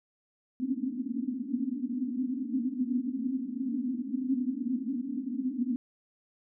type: band-pass noise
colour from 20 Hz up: pink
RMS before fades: -32 dBFS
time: 0.6-5.76 s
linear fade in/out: 0 ms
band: 240 to 270 Hz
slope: 96 dB/octave
effects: none